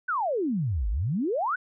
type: exponential two-way sweep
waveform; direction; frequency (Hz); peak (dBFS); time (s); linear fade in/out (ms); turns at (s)
sine; down then up; 1568 to 47.14 to 1568; -24; 0.08-1.56; 10; 0.89
effects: none